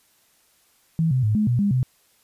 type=tone with pitch steps; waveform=sine; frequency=162.7 / 128.9 / 107.1 / 212.5 / 121.4 / 202.3 / 127.8 Hz; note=E3 / C3 / A2 / G#3 / B2 / G#3 / C3; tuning=-22 / -26 / -46 / +40 / -29 / -45 / -40 cents; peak=-17 dBFS; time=0.99-1.83 s; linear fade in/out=0 ms; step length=120 ms; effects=white hiss -61 dBFS RMS until 2.23 s + resampled to 32000 Hz